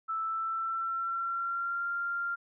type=tone with pitch glide; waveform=sine; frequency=1318.5 to 1390.5 Hz; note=E6 to F6; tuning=0 to -8 cents; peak=-30 dBFS; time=0.08-2.36 s; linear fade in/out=20 ms; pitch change=+92 cents; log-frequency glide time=0.21-1.89 s; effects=none